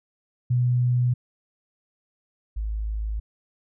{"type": "tone pair in turn", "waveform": "sine", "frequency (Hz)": [123.47, 53.43], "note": ["B2", "G#1"], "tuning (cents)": [0, 50], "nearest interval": "octave + minor third", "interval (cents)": 1450, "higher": "first", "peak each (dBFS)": [-18, -25], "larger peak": "first", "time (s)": [[0.5, 1.14], [2.56, 3.2]], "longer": "neither", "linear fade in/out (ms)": 10, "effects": []}